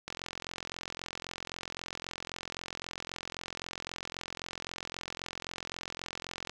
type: click train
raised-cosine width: 0.2 ms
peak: -20 dBFS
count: 282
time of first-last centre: 0.08-6.496 s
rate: 43.8 Hz
effects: none